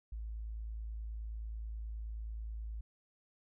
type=tone; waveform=sine; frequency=54.7 Hz; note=A1; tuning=9 cents flat; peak=-39 dBFS; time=0.12-2.81 s; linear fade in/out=5 ms; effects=none